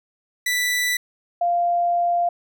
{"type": "tone pair in turn", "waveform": ["sawtooth", "sine"], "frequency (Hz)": [1975.5, 695.8], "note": ["B6", "F5"], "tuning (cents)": [0, -7], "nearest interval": "octave + tritone", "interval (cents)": 1807, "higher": "first", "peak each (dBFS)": [-16, -17], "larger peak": "first", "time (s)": [[0.46, 0.97], [1.41, 2.29]], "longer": "second", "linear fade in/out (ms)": 5, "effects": []}